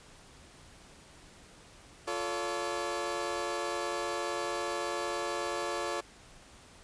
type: chord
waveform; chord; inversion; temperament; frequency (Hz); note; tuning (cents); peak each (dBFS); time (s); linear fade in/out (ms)
20% pulse; F augmented; none; equal with one note detuned; 349.2 / 440 / 568.3; F4 / A4 / C#5; 0 / 0 / +43; -32 / -33 / -31; 2.07-6.01; 10
effects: pink hiss -55 dBFS RMS until 6.83 s + resampled to 22050 Hz